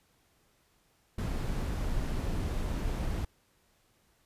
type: noise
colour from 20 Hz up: brown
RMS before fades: -32 dBFS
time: 1.18-3.25 s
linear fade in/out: 5 ms
effects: pink hiss -69 dBFS RMS until 4.25 s + resampled to 32000 Hz